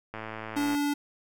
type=click train; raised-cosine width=0.5 ms; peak=-22 dBFS; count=68; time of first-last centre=0.14-0.749 s; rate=110 Hz
type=tone; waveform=square; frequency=288.7 Hz; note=D4; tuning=30 cents flat; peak=-26 dBFS; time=0.56-0.94 s; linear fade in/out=10 ms
effects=none